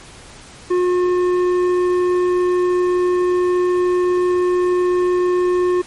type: tone with tanh clipping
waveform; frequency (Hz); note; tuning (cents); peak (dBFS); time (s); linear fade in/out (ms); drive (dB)
sine; 359.3; F4; +49; -15; 0.7-5.82; 10; 10
effects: pink hiss -40 dBFS RMS until 5.86 s + MP3 48 kbps